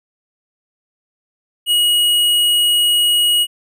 square tone, 2900 Hz, F#7, 35 cents flat, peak -12 dBFS, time 1.66-3.47 s, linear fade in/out 50 ms, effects none

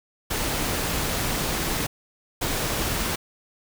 pink noise bursts at uneven times, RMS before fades -26 dBFS, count 2, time 0.3-1.87 / 2.41-3.16 s, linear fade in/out 10 ms, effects none

